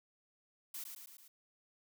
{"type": "noise with echo", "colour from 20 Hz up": "blue", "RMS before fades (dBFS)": -44, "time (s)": [0.74, 0.84], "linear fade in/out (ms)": 5, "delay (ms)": 110, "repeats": 4, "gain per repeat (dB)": -4, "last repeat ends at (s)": 1.28, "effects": []}